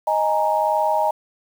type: chord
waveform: sine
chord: D# suspended fourth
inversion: none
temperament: equal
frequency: 622.3 / 830.6 / 932.3 Hz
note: D#5 / G#5 / A#5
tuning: 0 / 0 / 0 cents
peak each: -21 dBFS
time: 0.07-1.11 s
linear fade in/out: 5 ms
effects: 7-bit